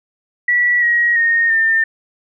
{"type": "tone with pitch steps", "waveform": "sine", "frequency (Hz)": [1946, 1897.2, 1849.6, 1803.1], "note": ["B6", "A#6", "A#6", "A6"], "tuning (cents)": [-26, 30, -14, 42], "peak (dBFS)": -11, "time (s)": [0.48, 1.84], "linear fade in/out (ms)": 5, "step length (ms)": 340, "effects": []}